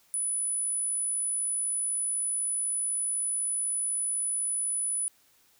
sine tone, 9956 Hz, D#9, in tune, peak -27 dBFS, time 0.14-5.08 s, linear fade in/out 0 ms, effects white hiss -64 dBFS RMS until 5.59 s

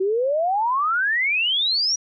sine exponential sweep, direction up, 368.5 to 5830 Hz, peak -18 dBFS, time 0-1.96 s, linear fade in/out 10 ms, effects none

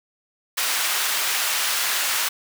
pink high-pass noise, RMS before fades -23 dBFS, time 0.57-2.29 s, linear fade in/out 10 ms, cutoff 1300 Hz, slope 12 dB/octave, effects none

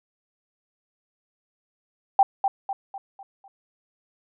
sine tone with echo, 786 Hz, G5, 4 cents sharp, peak -11 dBFS, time 2.19-2.23 s, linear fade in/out 2 ms, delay 250 ms, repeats 5, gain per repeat -7 dB, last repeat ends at 3.48 s, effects none

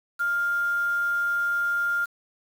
sine tone with quantisation, 1402 Hz, F6, 6 cents sharp, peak -22 dBFS, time 0.19-2.06 s, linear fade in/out 20 ms, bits 7, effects none

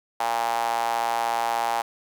sawtooth tone with high-pass filter, 116.54 Hz, A#2, in tune, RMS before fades -25 dBFS, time 0.2-1.82 s, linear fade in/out 5 ms, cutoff 810 Hz, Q 5.5, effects none

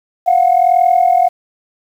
sine tone pair together, 695.6 / 737 Hz, F5 / F#5, -7 / -7 cents, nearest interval minor second, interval 100 cents, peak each -10 dBFS, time 0.26-1.29 s, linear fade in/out 20 ms, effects tanh soft clip ceiling -2 dBFS + 7-bit

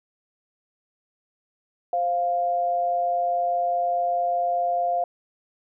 sine tone pair together, 523.3 / 698.5 Hz, C5 / F5, 0 / 0 cents, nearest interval perfect fourth, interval 500 cents, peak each -30 / -21 dBFS, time 1.93-5.04 s, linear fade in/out 2 ms, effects none

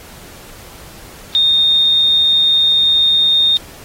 sine tone, 3672 Hz, A#7, 27 cents flat, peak -9 dBFS, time 1.35-3.57 s, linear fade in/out 0 ms, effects pink hiss -38 dBFS RMS until 3.84 s + AAC 48 kbps

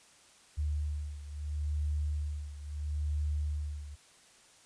sine beating tone pair, 74.3 / 75.05 Hz, D2 / D2, +21 / +38 cents, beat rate 0.75 Hz, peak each -33 / -37 dBFS, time 0.57-3.96 s, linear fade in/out 20 ms, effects white hiss -60 dBFS RMS until 4.65 s + resampled to 22050 Hz

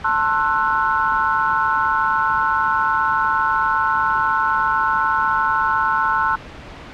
sine chord, F# half-diminished seventh, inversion first, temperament just, 888 / 1065.6 / 1332 / 1480 Hz, A5 / C6 / E6 / F#6, +16 / +31 / +18 / 0 cents, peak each -21 dBFS, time 0.04-6.36 s, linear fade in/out 10 ms, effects pink hiss -36 dBFS RMS until 6.93 s + low-pass 3000 Hz 12 dB/octave

